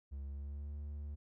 triangle tone with pitch glide, 69.3 to 73.12 Hz, C#2 to D2, 0 to -7 cents, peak -39 dBFS, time 0.11-1.16 s, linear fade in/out 20 ms, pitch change +93 cents, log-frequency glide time 0.24-0.74 s, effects none

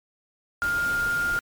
sine tone in noise, 1409 Hz, F6, 15 cents sharp, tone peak -22 dBFS, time 0.62-1.39 s, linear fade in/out 0 ms, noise pink, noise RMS -36 dBFS, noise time 0.62-1.39 s, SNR +11 dB, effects MP3 96 kbps

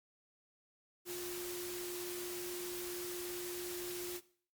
sine tone in noise, 354.9 Hz, F4, 28 cents sharp, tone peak -42 dBFS, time 1.05-4.21 s, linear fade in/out 50 ms, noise white, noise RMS -45 dBFS, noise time 1.05-4.21 s, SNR 0 dB, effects noise-tail reverb RT60 0.5 s tail -18 dB re dry + Opus 48 kbps

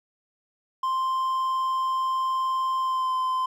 triangle tone with pitch glide, 1046.5 to 1032.7 Hz, C6 to C6, 0 to -23 cents, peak -21 dBFS, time 0.83-3.46 s, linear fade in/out 5 ms, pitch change -23 cents, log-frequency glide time 2.79-3.14 s, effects none

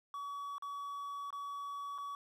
triangle tone with dropouts, 1134 Hz, C#6, 39 cents sharp, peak -38 dBFS, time 0.14-2.15 s, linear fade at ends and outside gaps 1 ms, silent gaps 0.582-0.623 / 1.305-1.327 / 1.98-1.984 s, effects 12-bit

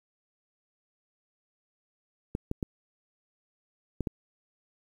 clicks, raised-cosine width 3 ms, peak -17 dBFS, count 5, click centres 2.351 / 2.514 / 2.628 / 4.007 / 4.072 s, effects 9-bit

